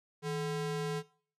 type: ring-modulated tone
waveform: square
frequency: 295.1 Hz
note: D4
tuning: 8 cents sharp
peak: -31 dBFS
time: 0.22-1.03 s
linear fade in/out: 50 ms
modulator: 135 Hz
effects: noise-tail reverb RT60 0.5 s tail -20 dB re dry + low-pass 10000 Hz 12 dB/octave